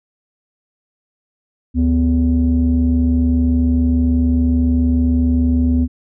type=tone pair together; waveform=sine; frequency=74.1 / 249.2 Hz; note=D2 / B3; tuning=+16 / +16 cents; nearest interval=octave + major sixth; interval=2100 cents; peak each=-13 dBFS; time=1.74-5.88 s; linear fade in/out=50 ms; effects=tanh soft clip ceiling -7 dBFS